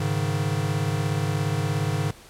square chord, Ab suspended fourth, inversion none, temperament equal, 103.83 / 138.59 / 155.56 Hz, Ab2 / Db3 / Eb3, 0 / 0 / 0 cents, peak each -28 dBFS, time 0-2.11 s, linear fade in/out 5 ms, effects pink hiss -48 dBFS RMS until 2.29 s + low-pass 12000 Hz 12 dB/octave

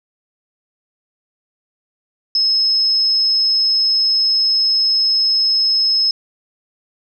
sine tone, 5180 Hz, E8, 31 cents flat, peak -12 dBFS, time 2.35-6.11 s, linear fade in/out 2 ms, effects none

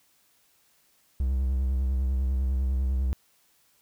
triangle tone with vibrato, 65.41 Hz, C2, in tune, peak -21 dBFS, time 1.2-3.13 s, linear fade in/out 0 ms, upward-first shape sine, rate 10 Hz, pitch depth 62 cents each way, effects white hiss -65 dBFS RMS until 3.81 s

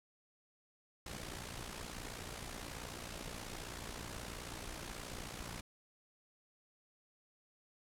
pink noise with amplitude modulation, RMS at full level -43 dBFS, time 1.06-5.61 s, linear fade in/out 5 ms, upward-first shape sine, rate 58.7 Hz, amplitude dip 65%, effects low-pass 11000 Hz 12 dB/octave

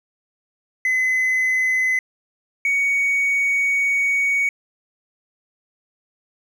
triangle tone pair in turn, 2031 / 2239 Hz, B6 / C#7, +48 / +17 cents, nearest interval major second, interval 169 cents, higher second, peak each -14 dBFS, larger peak neither, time 0.85-1.99 / 2.65-4.49 s, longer second, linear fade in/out 2 ms, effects tanh soft clip ceiling -11 dBFS

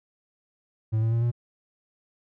triangle tone with pitch steps, 110 / 112.96 / 116 / 119.13 Hz, A2 / A2 / A#2 / A#2, 0 / +46 / -8 / +38 cents, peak -19 dBFS, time 0.92-1.316 s, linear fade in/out 20 ms, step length 99 ms, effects none

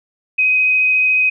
sine tone with vibrato, 2517 Hz, D#7, 19 cents sharp, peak -11 dBFS, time 0.38-1.3 s, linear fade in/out 10 ms, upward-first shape triangle, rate 14 Hz, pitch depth 9 cents each way, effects none

